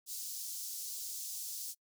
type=high-pass noise; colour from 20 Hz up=pink; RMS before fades=-42 dBFS; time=0.06-1.75 s; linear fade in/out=50 ms; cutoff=5100 Hz; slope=24 dB/octave; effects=noise-tail reverb RT60 0.1 s tail -25 dB re dry